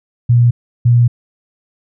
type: tone bursts at uneven times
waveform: sine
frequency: 120 Hz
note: B2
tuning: 49 cents flat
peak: -6 dBFS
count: 2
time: 0.29-0.51 / 0.85-1.08 s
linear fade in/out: 10 ms
effects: none